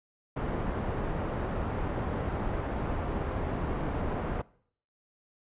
pink low-pass noise, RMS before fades -32 dBFS, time 0.36-4.42 s, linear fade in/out 10 ms, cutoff 1100 Hz, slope 12 dB/octave, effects noise-tail reverb RT60 0.6 s tail -22 dB re dry + resampled to 8000 Hz

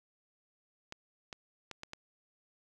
clicks, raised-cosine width 0.2 ms, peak -25 dBFS, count 5, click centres 0.924 / 1.328 / 1.713 / 1.834 / 1.934 s, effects none

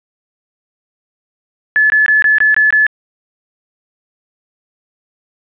sine tone bursts, 1724 Hz, A6, 36 cents flat, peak -7 dBFS, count 7, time 1.76-2.866 s, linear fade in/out 0 ms, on 140 ms, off 21 ms, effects resampled to 8000 Hz + 8-bit

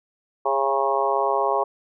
harmonic tone with a mistuned harmonic, 136.3 Hz, C#3, 29 cents flat, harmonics 3 / 4 / 5 / 6 / 7 / 8, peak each -26 / -26 / -26 / -26 / -26 / -26 dBFS, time 0.45-1.64 s, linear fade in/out 10 ms, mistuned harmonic 4, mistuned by +18 cents, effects none

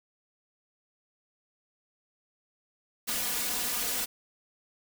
white noise with comb filter, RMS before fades -31 dBFS, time 3.07-4.06 s, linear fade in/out 20 ms, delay 4.1 ms, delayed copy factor +1, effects none

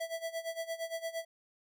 square tone with tremolo, 659.3 Hz, E5, in tune, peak -34 dBFS, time 0-1.25 s, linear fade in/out 10 ms, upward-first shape sine, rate 8.7 Hz, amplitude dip 85%, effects none

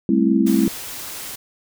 sine chord, A minor seventh, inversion third, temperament just, 198 / 220 / 264 / 330 Hz, G3 / A3 / C4 / E4, +18 / 0 / +16 / +2 cents, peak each -19 dBFS, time 0.09-0.68 s, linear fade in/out 2 ms
white noise, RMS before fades -32 dBFS, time 0.46-1.36 s, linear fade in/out 10 ms
effects none

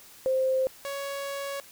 sine / sawtooth tone pair in turn, 523.3 / 557.7 Hz, C5 / C#5, 0 / +10 cents, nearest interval minor second, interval 110 cents, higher second, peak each -22 / -28 dBFS, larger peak first, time 0.26-0.67 / 0.85-1.6 s, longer second, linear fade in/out 0 ms, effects white hiss -51 dBFS RMS until 1.71 s

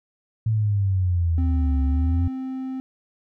sine exponential two-way sweep, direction down then up, 112.5 to 69.3 to 87.5 Hz, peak -18 dBFS, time 0.46-2.28 s, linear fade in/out 5 ms, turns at 1.83 s
triangle tone, 261.6 Hz, C4, in tune, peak -25 dBFS, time 1.38-2.8 s, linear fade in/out 0 ms
effects none

